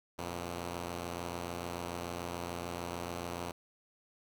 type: tone pair together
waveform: 5% pulse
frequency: 86.86 / 119.2 Hz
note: F2 / A#2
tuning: -9 / +39 cents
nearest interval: perfect fourth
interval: 548 cents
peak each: -27 / -35 dBFS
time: 0.18-3.52 s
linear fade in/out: 10 ms
effects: none